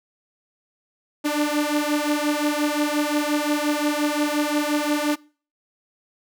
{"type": "beating tone pair", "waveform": "sawtooth", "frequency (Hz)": [293.7, 299.4], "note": ["D4", "D4"], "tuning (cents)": [0, 33], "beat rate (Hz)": 5.7, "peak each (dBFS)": -19, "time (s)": [1.24, 5.16], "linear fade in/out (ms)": 20, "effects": ["noise-tail reverb RT60 0.4 s tail -23 dB re dry"]}